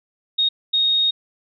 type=tone bursts at uneven times; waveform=sine; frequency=3729 Hz; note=A#7; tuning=in tune; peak=-15 dBFS; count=2; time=0.38-0.49 / 0.73-1.11 s; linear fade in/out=10 ms; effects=none